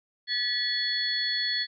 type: tone cluster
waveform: sine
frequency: 1720 / 1943 / 3405 / 4382 Hz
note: A6 / B6 / G#7 / C#8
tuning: -40 / -29 / +42 / -21 cents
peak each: -35 / -32 / -32 / -28 dBFS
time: 0.27-1.67 s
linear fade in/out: 50 ms
effects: none